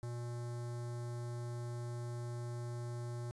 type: tone with notch filter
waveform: square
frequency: 119.8 Hz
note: A#2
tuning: 48 cents sharp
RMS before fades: -42 dBFS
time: 0.03-3.31 s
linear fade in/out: 0 ms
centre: 2700 Hz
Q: 0.7
effects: resampled to 24000 Hz + 12-bit